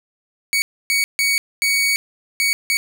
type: tone bursts at uneven times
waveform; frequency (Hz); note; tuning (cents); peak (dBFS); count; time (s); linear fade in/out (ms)
sawtooth; 2242; C#7; +19; -12; 6; 0.53-0.62 / 0.9-1.04 / 1.19-1.38 / 1.62-1.96 / 2.4-2.53 / 2.7-2.77; 0
effects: none